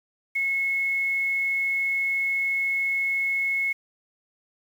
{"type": "tone with quantisation", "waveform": "sine", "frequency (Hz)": 2183, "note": "C#7", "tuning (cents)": -27, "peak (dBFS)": -22, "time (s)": [0.35, 3.73], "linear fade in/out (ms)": 10, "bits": 8, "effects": []}